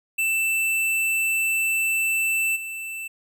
square tone with level steps, 2660 Hz, E7, 15 cents sharp, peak -21 / -31 dBFS, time 0.18-3.08 s, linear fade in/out 10 ms, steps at 2.55 s, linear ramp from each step 20 ms, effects none

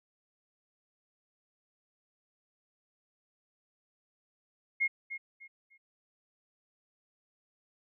sine tone with echo, 2148 Hz, C7, 45 cents sharp, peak -25 dBFS, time 4.8-4.88 s, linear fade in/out 20 ms, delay 300 ms, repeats 3, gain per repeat -11 dB, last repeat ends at 5.78 s, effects none

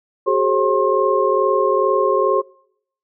sine tone cluster, 379.7 / 422 / 537 / 1068 Hz, F#4 / G#4 / C5 / C6, +45 / +28 / +45 / +35 cents, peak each -19 dBFS, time 0.26-2.42 s, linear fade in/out 20 ms, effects noise-tail reverb RT60 0.7 s tail -25 dB re dry

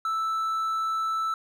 triangle tone, 1318.5 Hz, E6, in tune, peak -23 dBFS, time 0.05-1.34 s, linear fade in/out 2 ms, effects none

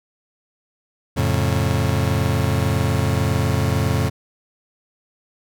35% pulse chord, F augmented, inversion none, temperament just, 87.31 / 109.13 / 136.42 Hz, F2 / A2 / C#3, 0 / -14 / -27 cents, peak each -20 dBFS, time 1.16-4.1 s, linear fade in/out 20 ms, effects none

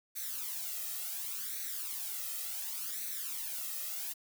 blue noise with flanger, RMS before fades -39 dBFS, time 0.15-4.14 s, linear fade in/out 20 ms, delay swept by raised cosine 0.49 to 1.59 ms, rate 0.69 Hz, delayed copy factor +0.75, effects none

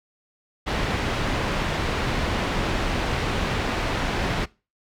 pink low-pass noise, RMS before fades -25 dBFS, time 0.66-4.46 s, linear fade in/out 20 ms, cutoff 3300 Hz, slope 12 dB/octave, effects noise-tail reverb RT60 0.3 s tail -22 dB re dry

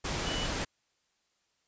sine tone in noise, 2960 Hz, F#7, in tune, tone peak -36 dBFS, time 0.26-0.46 s, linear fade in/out 10 ms, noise pink, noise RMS -33 dBFS, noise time 0.04-0.65 s, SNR -6 dB, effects white hiss -75 dBFS RMS until 1.67 s + resampled to 16000 Hz

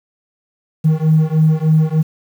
triangle beating tone pair, 155.56 / 158.86 Hz, D#3 / D#3, 0 / +36 cents, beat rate 3.3 Hz, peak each -10 dBFS, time 0.84-2.03 s, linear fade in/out 20 ms, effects tanh soft clip ceiling -5 dBFS + 7-bit

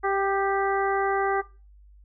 harmonic tone with a mistuned harmonic, 392 Hz, G4, in tune, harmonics 1 / 2 / 3 / 4 / 5, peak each -26 / -26 / -28 / -32 / -34 dBFS, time 0.03-1.42 s, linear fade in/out 20 ms, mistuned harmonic 3, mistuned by +19 cents, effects noise-tail reverb RT60 0.3 s tail -18 dB re dry + added 50 Hz sine -49 dBFS peak until 2.04 s

